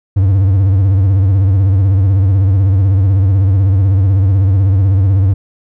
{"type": "tone with vibrato", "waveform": "triangle", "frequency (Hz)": 96.5, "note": "G2", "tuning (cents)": -27, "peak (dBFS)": -5, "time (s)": [0.16, 5.34], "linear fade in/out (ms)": 10, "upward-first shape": "sine", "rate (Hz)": 16, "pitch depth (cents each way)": 100, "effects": []}